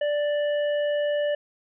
harmonic tone, 587.3 Hz, D5, in tune, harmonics 1 / 3 / 5, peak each -22 / -35 / -39 dBFS, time 0.01-1.35 s, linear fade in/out 5 ms, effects none

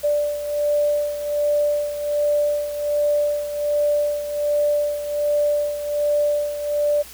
sine beating tone pair, 587.3 / 588.6 Hz, D5 / D5, 0 / +4 cents, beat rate 1.3 Hz, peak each -19 / -25 dBFS, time 0.03-7.03 s, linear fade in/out 20 ms, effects added 60 Hz sine -49 dBFS peak until 7.13 s + white hiss -41 dBFS RMS until 7.13 s

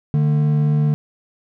triangle tone pair together, 148.52 / 224.2 Hz, D3 / A3, +20 / +33 cents, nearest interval perfect fifth, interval 713 cents, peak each -12 / -23 dBFS, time 0.14-0.94 s, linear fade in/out 0 ms, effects none

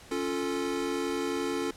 square chord, Db augmented, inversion none, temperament equal, 277.2 / 349.2 / 440 Hz, Db4 / F4 / A4, 0 / 0 / 0 cents, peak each -34 dBFS, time 0.11-1.71 s, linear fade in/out 5 ms, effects pink hiss -51 dBFS RMS until 1.76 s + low-pass 10000 Hz 12 dB/octave

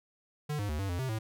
square tone with pitch steps, 149.2 / 102.4 / 75.2 / 97.9 / 87.8 / 131.1 / 110.1 Hz, D3 / G#2 / D2 / G2 / F2 / C3 / A2, +28 / -24 / +42 / -2 / +10 / +4 / +2 cents, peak -32 dBFS, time 0.49-1.19 s, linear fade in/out 10 ms, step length 100 ms, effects none

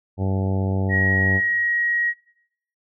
harmonic tone, 96 Hz, G2, 36 cents flat, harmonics 1 / 2 / 3 / 4 / 5 / 6 / 7 / 8 / 9, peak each -21 / -27 / -31 / -33 / -35 / -37 / -38 / -39 / -40 dBFS, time 0.17-1.41 s, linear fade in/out 50 ms
sine tone, 1896 Hz, A#6, 29 cents sharp, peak -19 dBFS, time 0.89-2.14 s, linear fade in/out 50 ms
effects noise-tail reverb RT60 0.7 s tail -17 dB re dry

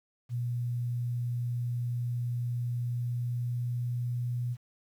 sine tone with pitch glide, 121 to 121.98 Hz, B2 to B2, -35 to -21 cents, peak -29 dBFS, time 0.29-4.57 s, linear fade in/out 50 ms, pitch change +14 cents, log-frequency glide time 2.8-4.34 s, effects 10-bit

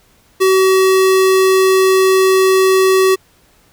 square tone, 379.1 Hz, F#4, 42 cents sharp, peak -9 dBFS, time 0.4-3.16 s, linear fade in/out 20 ms, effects pink hiss -52 dBFS RMS until 3.72 s

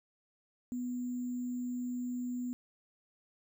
sine tone with sample-and-hold, 246.9 Hz, B3, in tune, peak -34 dBFS, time 0.72-2.53 s, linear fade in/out 0 ms, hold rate 7350 Hz, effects none

